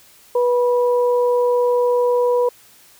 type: tone pair together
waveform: sine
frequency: 489 / 976 Hz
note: B4 / B5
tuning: -17 / -21 cents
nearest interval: octave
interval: 1196 cents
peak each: -14 / -23 dBFS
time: 0.35-2.49 s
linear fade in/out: 5 ms
effects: white hiss -49 dBFS RMS until 2.99 s